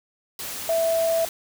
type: tone in noise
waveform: sine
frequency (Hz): 659.3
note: E5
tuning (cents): 0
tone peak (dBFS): -19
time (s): 0.69-1.25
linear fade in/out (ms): 2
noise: white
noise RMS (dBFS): -33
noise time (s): 0.39-1.29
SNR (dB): +11
effects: none